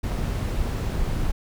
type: noise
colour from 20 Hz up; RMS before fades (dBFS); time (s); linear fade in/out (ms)
brown; -25; 0.03-1.32; 10
effects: none